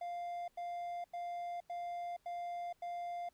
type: tone bursts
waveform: triangle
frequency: 698.5 Hz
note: F5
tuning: in tune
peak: -37 dBFS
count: 6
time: 0.01-3.29 s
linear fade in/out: 5 ms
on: 470 ms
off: 92 ms
effects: pink hiss -75 dBFS RMS until 3.33 s